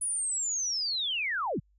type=linear sweep; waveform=sine; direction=down; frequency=9956 to 87.31 Hz; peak=-28 dBFS; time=0.01-1.6 s; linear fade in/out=10 ms; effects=added 50 Hz sine -63 dBFS peak until 1.78 s